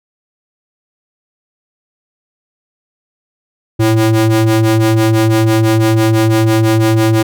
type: ring-modulated tone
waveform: square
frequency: 110 Hz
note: A2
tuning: in tune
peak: -6 dBFS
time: 3.79-7.23 s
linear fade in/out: 10 ms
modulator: 223 Hz
effects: none